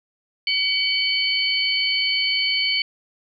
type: tone cluster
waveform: sine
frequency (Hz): 2267 / 3043 / 4473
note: C#7 / F#7 / C#8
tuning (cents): +38 / +48 / +15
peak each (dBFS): -23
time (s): 0.47-2.82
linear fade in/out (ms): 2
effects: none